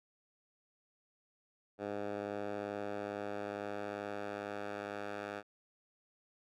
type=tone with band-pass filter sweep; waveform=10% pulse; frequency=102.3 Hz; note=G#2; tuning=26 cents flat; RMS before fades=-41 dBFS; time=1.78-5.43 s; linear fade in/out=50 ms; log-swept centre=600 to 1100 Hz; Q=0.87; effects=none